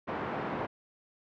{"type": "band-pass noise", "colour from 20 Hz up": "white", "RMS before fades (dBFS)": -35, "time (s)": [0.07, 0.67], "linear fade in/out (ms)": 20, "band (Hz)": [120, 960], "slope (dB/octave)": 12, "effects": ["low-pass 3000 Hz 12 dB/octave"]}